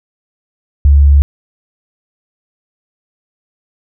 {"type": "tone", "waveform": "sine", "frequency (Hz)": 71, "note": "C#2", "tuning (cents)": 42, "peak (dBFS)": -3, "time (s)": [0.85, 1.22], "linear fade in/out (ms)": 0, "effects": []}